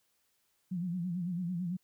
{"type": "tone with vibrato", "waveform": "sine", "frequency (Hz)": 176.7, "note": "F3", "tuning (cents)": 21, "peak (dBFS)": -32, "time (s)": [0.71, 1.77], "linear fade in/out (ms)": 10, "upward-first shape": "sine", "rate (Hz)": 9, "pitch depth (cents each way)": 94, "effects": ["white hiss -75 dBFS RMS until 1.83 s"]}